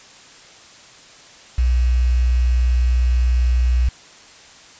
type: tone with quantisation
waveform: sine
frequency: 61.5 Hz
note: B1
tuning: 7 cents flat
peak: -13 dBFS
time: 1.58-3.89 s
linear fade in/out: 5 ms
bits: 6
effects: white hiss -44 dBFS RMS until 4.79 s + resampled to 16000 Hz